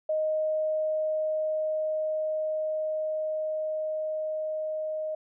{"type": "tone with level ramp", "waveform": "sine", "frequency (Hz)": 622.3, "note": "D#5", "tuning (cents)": 0, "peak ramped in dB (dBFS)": [-24, -29], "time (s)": [0.09, 5.15], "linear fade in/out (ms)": 5, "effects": []}